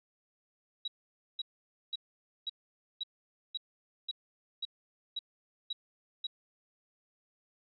sine tone bursts, 3871 Hz, B7, 35 cents flat, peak -33 dBFS, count 11, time 0.85-6.269 s, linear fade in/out 5 ms, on 29 ms, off 510 ms, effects none

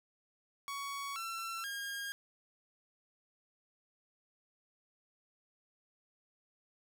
sawtooth tone with pitch steps, 1120 / 1347.4 / 1620.9 Hz, C#6 / E6 / G#6, +18 / +38 / -43 cents, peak -35 dBFS, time 0.68-2.12 s, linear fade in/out 0 ms, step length 480 ms, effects none

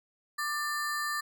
square ring-modulated tone, 1480 Hz, F#6, in tune, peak -28 dBFS, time 0.38-1.21 s, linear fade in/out 10 ms, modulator 297 Hz, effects none

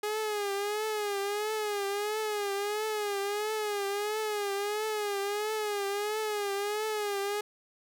sawtooth tone with vibrato, 415.3 Hz, G#4, in tune, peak -26 dBFS, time 0.03-7.41 s, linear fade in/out 5 ms, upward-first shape triangle, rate 1.5 Hz, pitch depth 91 cents each way, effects none

